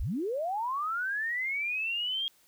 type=linear sweep; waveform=sine; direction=up; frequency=33.15 to 3261 Hz; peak=-29 dBFS; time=0-2.28 s; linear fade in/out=0 ms; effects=white hiss -64 dBFS RMS until 2.47 s